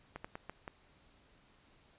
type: slowing click train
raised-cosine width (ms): 0.5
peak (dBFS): -27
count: 5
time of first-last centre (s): 0.16-0.679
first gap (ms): 85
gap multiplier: 1.29
effects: pink hiss -66 dBFS RMS until 1.98 s + resampled to 8000 Hz